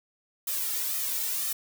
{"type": "noise with flanger", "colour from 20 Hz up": "blue", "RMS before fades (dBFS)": -30, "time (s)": [0.47, 1.53], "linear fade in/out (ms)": 5, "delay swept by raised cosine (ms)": [1.6, 2.23], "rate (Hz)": 2, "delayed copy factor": 1, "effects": []}